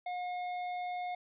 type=tone with tanh clipping; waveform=sine; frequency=719 Hz; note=F#5; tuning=50 cents flat; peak=-37 dBFS; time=0.06-1.15 s; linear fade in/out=5 ms; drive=13 dB; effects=resampled to 8000 Hz